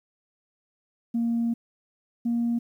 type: tone pair in turn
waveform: sine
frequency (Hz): 233 / 235.3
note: A#3 / A#3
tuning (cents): -1 / +16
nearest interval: unison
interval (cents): 17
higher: second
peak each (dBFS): -21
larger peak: neither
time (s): 1.14-1.54 / 2.25-2.59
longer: first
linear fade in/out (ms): 10
effects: tanh soft clip ceiling -19 dBFS + 10-bit